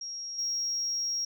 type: tone with level steps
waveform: sine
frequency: 5600 Hz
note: F8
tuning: 4 cents sharp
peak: -35 / -27 dBFS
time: 0.01-1.25 s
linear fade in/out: 5 ms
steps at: 0.38 s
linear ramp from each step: 10 ms
effects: tanh soft clip ceiling -25 dBFS